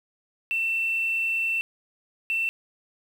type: tone pair in turn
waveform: sine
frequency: 2685 / 2685 Hz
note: E7 / E7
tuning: +31 / +31 cents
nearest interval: unison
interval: 0 cents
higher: neither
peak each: -22 dBFS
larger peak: neither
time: 0.51-1.61 / 2.3-2.49 s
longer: first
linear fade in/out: 0 ms
effects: tanh soft clip ceiling -18 dBFS + 8-bit